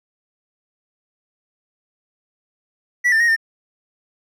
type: tone with pitch steps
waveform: triangle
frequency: 1952 / 1789 / 1874 / 1806 Hz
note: B6 / A6 / A#6 / A6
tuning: -21 / +28 / +9 / +45 cents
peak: -11 dBFS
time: 3.04-3.364 s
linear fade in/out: 20 ms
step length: 81 ms
effects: none